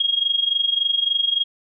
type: tone with amplitude modulation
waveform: sine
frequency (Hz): 3269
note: G#7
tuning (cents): -28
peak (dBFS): -14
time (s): 0-1.44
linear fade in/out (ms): 5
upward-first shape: sine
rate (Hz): 23.5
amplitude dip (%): 80
effects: none